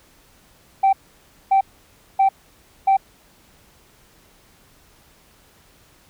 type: tone bursts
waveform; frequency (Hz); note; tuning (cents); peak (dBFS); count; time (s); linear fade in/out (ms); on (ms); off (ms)
sine; 777; G5; -16; -10; 4; 0.83-2.97; 10; 100; 580
effects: tanh soft clip ceiling -10 dBFS + pink hiss -54 dBFS RMS until 6.09 s